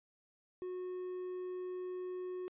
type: tone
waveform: triangle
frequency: 365.2 Hz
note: F#4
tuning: 23 cents flat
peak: -37 dBFS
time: 0.62-2.48 s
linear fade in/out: 0 ms
effects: resampled to 8000 Hz